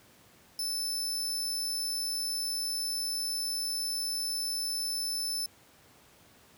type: tone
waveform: sawtooth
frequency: 5274 Hz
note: E8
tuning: in tune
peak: -28 dBFS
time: 0.59-5.46 s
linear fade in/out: 2 ms
effects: pink hiss -59 dBFS RMS until 6.57 s + high-pass 80 Hz 12 dB/octave